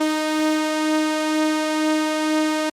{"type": "beating tone pair", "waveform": "sawtooth", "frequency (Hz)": [309.4, 311.5], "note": ["D#4", "D#4"], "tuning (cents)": [-10, 2], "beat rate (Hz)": 2.1, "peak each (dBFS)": [-15, -24], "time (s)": [0, 2.7], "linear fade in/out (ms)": 10, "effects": ["low-pass 10000 Hz 12 dB/octave", "Opus 24 kbps"]}